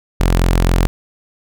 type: tone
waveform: sawtooth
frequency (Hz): 43.65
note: F1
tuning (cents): 0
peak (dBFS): -7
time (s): 0.2-0.87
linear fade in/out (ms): 0
effects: none